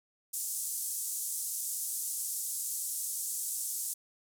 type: band-pass noise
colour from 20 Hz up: pink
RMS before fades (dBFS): -36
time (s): 0.33-3.94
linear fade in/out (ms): 10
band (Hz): 7300 to 13000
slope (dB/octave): 24
effects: none